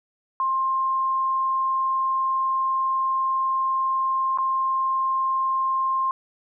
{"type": "tone with dropouts", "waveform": "sine", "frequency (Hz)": 1058, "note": "C6", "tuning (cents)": 19, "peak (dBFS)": -20, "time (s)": [0.4, 6.11], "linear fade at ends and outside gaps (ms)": 1, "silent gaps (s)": [4.375, 4.385], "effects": []}